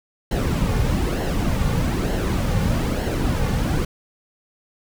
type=noise with flanger; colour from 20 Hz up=brown; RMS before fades=-21 dBFS; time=0.31-3.85 s; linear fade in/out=5 ms; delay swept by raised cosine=0.82 to 3.12 ms; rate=1.1 Hz; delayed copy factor=-0.55; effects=none